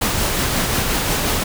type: noise with tremolo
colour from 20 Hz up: pink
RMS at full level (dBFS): -18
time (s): 0.01-1.44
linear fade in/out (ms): 10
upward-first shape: triangle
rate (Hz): 5.6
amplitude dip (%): 30
effects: none